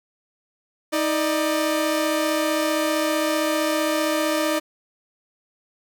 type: tone pair together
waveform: sawtooth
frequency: 315.7 / 596 Hz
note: D#4 / D5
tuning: +25 / +25 cents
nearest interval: major seventh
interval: 1100 cents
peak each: -19 dBFS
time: 0.92-4.6 s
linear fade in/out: 20 ms
effects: 9-bit